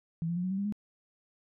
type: tone with pitch steps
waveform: sine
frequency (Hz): 164.81 / 171.31 / 178.07 / 185.1 / 192.4 / 200 / 207.9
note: E3 / F3 / F3 / F#3 / G3 / G3 / G#3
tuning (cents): 0 / -33 / +34 / +1 / -32 / +35 / +2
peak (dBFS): -29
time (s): 0.22-0.724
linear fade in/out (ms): 0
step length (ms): 72
effects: none